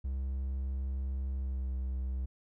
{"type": "tone with pitch glide", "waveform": "triangle", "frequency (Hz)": [66.4, 64.58], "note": ["C2", "C2"], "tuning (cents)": [26, -22], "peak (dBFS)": -30, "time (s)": [0.04, 2.26], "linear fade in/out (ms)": 10, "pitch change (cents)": -48, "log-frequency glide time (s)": [1.36, 1.69], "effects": []}